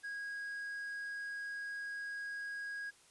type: tone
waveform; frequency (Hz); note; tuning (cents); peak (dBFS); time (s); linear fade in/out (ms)
triangle; 1644; G#6; -18; -38; 0.03-2.91; 20
effects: white hiss -64 dBFS RMS until 3.1 s + resampled to 24000 Hz